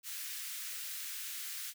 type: high-pass noise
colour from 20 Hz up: white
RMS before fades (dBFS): -42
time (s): 0.03-1.74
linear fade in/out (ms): 50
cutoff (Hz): 1500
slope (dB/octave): 24
effects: none